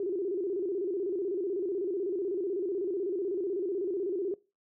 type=tone with vibrato; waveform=sine; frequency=374.2 Hz; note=F#4; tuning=20 cents sharp; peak=-29 dBFS; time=0-4.34 s; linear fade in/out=2 ms; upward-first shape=square; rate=16 Hz; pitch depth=120 cents each way; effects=noise-tail reverb RT60 0.3 s tail -22 dB re dry